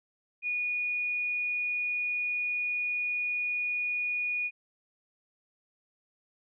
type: tone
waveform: sine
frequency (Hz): 2455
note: D#7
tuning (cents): -24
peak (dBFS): -28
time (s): 0.42-4.51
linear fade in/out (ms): 50
effects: none